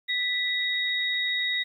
sine tone pair together, 1975.5 / 3768 Hz, B6 / A#7, 0 / +18 cents, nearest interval major seventh, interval 1118 cents, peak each -27 dBFS, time 0.08-1.64 s, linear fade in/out 20 ms, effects 10-bit

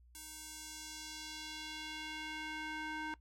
square tone with band-pass filter sweep, 310 Hz, D#4, 6 cents flat, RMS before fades -45 dBFS, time 0.15-3.14 s, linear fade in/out 0 ms, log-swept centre 10000 to 1400 Hz, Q 1.2, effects noise-tail reverb RT60 0.1 s tail -20 dB re dry + added 60 Hz sine -60 dBFS peak until 3.2 s

